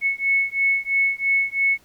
sine beating tone pair, 2200 / 2203 Hz, C#7 / C#7, -14 / -11 cents, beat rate 3 Hz, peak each -21 dBFS, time 0.01-1.78 s, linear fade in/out 50 ms, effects pink hiss -56 dBFS RMS until 1.84 s

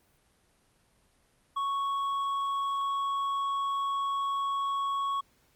sine tone with hard clipping, 1108.7 Hz, C#6, in tune, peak -29 dBFS, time 1.56-5.21 s, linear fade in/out 10 ms, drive 4 dB, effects pink hiss -67 dBFS RMS until 5.55 s + Opus 32 kbps

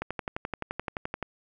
click train, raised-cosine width 0.5 ms, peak -16 dBFS, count 15, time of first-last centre 0.02-1.227 s, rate 11.6 Hz, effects none

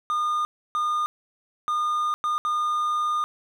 triangle tone bursts at uneven times, 1217 Hz, D#6, 39 cents flat, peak -20 dBFS, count 5, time 0.1-0.45 / 0.75-1.06 / 1.68-2.14 / 2.24-2.38 / 2.45-3.24 s, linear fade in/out 0 ms, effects none

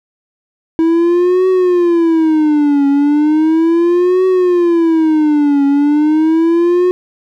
triangle tone with vibrato, 323.3 Hz, E4, 34 cents flat, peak -6 dBFS, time 0.79-6.91 s, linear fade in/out 0 ms, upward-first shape triangle, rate 0.36 Hz, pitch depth 260 cents each way, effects none

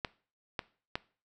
clicks, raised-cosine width 0.3 ms, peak -16 dBFS, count 3, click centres 0.048 / 0.592 / 0.955 s, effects noise-tail reverb RT60 0.4 s tail -20 dB re dry

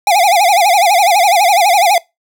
square tone with vibrato, 755 Hz, F#5, 35 cents sharp, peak -8 dBFS, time 0.07-1.98 s, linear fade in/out 2 ms, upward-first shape sine, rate 12 Hz, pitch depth 190 cents each way, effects noise-tail reverb RT60 0.2 s tail -22 dB re dry

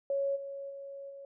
sine tone with level steps, 554.4 Hz, C#5, in tune, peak -28 / -38 / -41 / -44 dBFS, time 0.1-1.25 s, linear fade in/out 2 ms, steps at 0.35 / 0.69 / 1.09 s, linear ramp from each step 20 ms, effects none

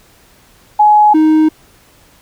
sine / triangle tone pair in turn, 842 / 312.2 Hz, G#5 / D#4, +24 / +6 cents, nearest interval octave + perfect fourth, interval 1718 cents, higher first, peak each -4 dBFS, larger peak neither, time 0.79-1.14 / 1.14-1.49 s, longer neither, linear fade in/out 10 ms, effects pink hiss -47 dBFS RMS until 2.21 s

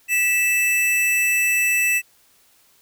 square tone pair together, 1961.3 / 2637 Hz, B6 / E7, -13 / 0 cents, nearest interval perfect fourth, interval 513 cents, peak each -25 / -18 dBFS, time 0.08-2.02 s, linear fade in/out 50 ms, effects white hiss -57 dBFS RMS until 2.81 s

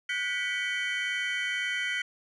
triangle tone cluster, 1456 / 1558 / 1967 / 2246 / 3074 Hz, F#6 / G6 / B6 / C#7 / G7, -28 / -11 / -7 / +22 / -35 cents, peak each -34 / -39 / -30 / -33 / -35 dBFS, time 0.09-2.02 s, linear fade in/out 5 ms, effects resampled to 22050 Hz

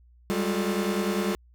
45% pulse tone cluster, 194.7 / 204.8 / 356.6 / 437.7 Hz, G3 / G#3 / F4 / A4, -12 / -24 / +36 / -9 cents, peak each -29 / -31 / -30 / -32 dBFS, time 0.3-1.35 s, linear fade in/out 0 ms, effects added 60 Hz sine -53 dBFS peak until 1.54 s

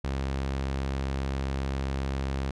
sawtooth tone, 67.5 Hz, C#2, 45 cents flat, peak -24 dBFS, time 0.04-2.51 s, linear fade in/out 5 ms, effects low-pass 6000 Hz 12 dB/octave

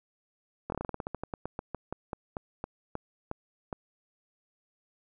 slowing click train, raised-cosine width 1 ms, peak -20 dBFS, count 23, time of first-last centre 0.7-3.728 s, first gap 22 ms, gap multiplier 1.15, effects none

